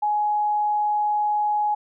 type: tone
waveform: sine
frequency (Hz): 838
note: G#5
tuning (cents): +15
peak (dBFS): -19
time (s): 0.02-1.75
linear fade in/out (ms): 10
effects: none